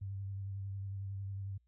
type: tone with vibrato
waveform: sine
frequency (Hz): 98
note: G2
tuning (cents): 0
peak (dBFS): -38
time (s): 0.01-1.58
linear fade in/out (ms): 10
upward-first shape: sine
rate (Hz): 11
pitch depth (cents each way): 26
effects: added 60 Hz sine -70 dBFS peak until 1.67 s